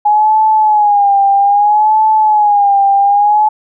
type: tone with vibrato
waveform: sine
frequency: 830.6 Hz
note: G#5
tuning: in tune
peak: -6 dBFS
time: 0.05-3.49 s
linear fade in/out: 10 ms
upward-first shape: sine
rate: 0.62 Hz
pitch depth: 80 cents each way
effects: none